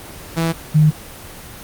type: tone pair in turn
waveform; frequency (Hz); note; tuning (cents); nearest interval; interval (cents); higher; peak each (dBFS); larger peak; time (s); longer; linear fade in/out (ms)
sawtooth / sine; 164.81 / 153.46; E3 / D#3; 0 / -24; minor second; 124; first; -12 / -8; second; 0.36-0.53 / 0.74-0.91; neither; 20
effects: pink hiss -35 dBFS RMS until 1.63 s + Opus 24 kbps